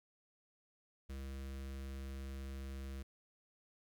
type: tone with notch filter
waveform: square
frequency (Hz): 67.3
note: C2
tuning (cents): +49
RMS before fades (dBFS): -45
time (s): 1.09-3.03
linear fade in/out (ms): 10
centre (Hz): 840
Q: 1.6
effects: 13-bit